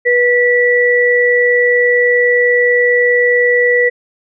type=tone pair together; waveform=sine; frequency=487.8 / 1954.9 Hz; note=B4 / B6; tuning=-21 / -18 cents; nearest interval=2 octaves; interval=2403 cents; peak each=-11 dBFS; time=0.05-3.9 s; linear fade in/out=20 ms; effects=none